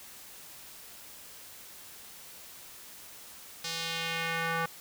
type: tone with band-pass filter sweep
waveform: square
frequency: 165.4 Hz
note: E3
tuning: 6 cents sharp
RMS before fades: -33 dBFS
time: 3.64-4.66 s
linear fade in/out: 5 ms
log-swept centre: 4900 to 1300 Hz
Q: 1.5
effects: white hiss -49 dBFS RMS until 4.8 s